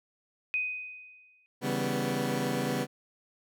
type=tone with exponential decay; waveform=sine; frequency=2500 Hz; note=D#7; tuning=8 cents sharp; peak=-25 dBFS; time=0.54-1.46 s; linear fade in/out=0 ms; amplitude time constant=200 ms
type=chord; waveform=20% pulse; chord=C# half-diminished seventh; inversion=none; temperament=equal with one note detuned; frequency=138.59 / 161.89 / 196 / 246.9 Hz; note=C#3 / E3 / G3 / B3; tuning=0 / -31 / 0 / 0 cents; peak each=-29 / -33 / -30 / -27 dBFS; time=1.61-2.87 s; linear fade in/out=50 ms
effects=none

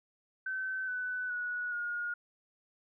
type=tone with pitch steps; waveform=sine; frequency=1532 / 1497.9 / 1464.5 / 1431.9 Hz; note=G6 / F#6 / F#6 / F6; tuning=-40 / +21 / -18 / +43 cents; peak=-33 dBFS; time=0.46-2.14 s; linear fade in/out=5 ms; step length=420 ms; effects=none

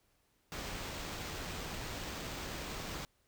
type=noise with sample-and-hold; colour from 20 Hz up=pink; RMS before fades=-42 dBFS; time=0.52-3.05 s; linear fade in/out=0 ms; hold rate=11025 Hz; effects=pink hiss -74 dBFS RMS until 3.27 s

